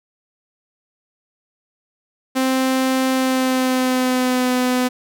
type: tone with pitch glide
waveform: sawtooth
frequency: 261.4 to 251.5 Hz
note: C4 to B3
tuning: -1 to +32 cents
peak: -12 dBFS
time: 2.35-4.89 s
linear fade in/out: 20 ms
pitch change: -67 cents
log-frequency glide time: 3.11-4.52 s
effects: none